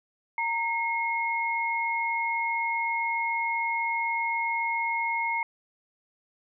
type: tone pair together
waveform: sine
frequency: 926.9 / 2158 Hz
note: A#5 / C#7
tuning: -10 / -47 cents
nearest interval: octave + minor third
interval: 1463 cents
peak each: -28 dBFS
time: 0.38-5.43 s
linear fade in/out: 2 ms
effects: none